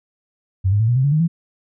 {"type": "tone with pitch steps", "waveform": "sine", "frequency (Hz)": [94.9, 102.89, 111.56, 120.96, 131.14, 142.19, 154.17, 167.15], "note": ["F#2", "G#2", "A2", "B2", "C3", "C#3", "D#3", "E3"], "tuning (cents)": [44, -16, 24, -36, 4, 44, -16, 24], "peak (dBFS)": -13, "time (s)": [0.64, 1.28], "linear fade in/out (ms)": 20, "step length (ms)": 80, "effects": []}